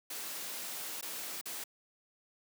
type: noise with dropouts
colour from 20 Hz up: white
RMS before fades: -41 dBFS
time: 0.1-1.64 s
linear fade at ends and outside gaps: 5 ms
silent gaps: 1.012-1.025 / 1.413-1.456 s
effects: high-pass 200 Hz 12 dB/octave